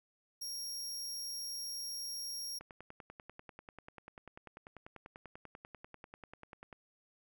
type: tone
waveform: sawtooth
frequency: 5588 Hz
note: F8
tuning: in tune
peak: -37 dBFS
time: 0.41-2.59 s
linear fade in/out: 10 ms
type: click train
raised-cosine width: 0.5 ms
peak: -34 dBFS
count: 43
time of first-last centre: 2.61-6.728 s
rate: 10.2 Hz
effects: none